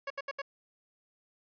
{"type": "tone bursts", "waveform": "15% pulse", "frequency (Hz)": 555, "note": "C#5", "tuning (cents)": 2, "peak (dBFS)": -28, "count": 4, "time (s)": [0.07, 0.418], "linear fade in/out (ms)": 5, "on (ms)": 33, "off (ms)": 72, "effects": ["resampled to 11025 Hz"]}